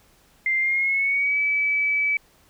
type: tone with pitch glide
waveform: sine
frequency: 2093 to 2296 Hz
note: C7 to D7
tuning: 0 to -40 cents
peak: -19 dBFS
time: 0.46-2.17 s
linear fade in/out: 2 ms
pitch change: +160 cents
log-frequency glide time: 0.57-1.39 s
effects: pink hiss -58 dBFS RMS until 2.49 s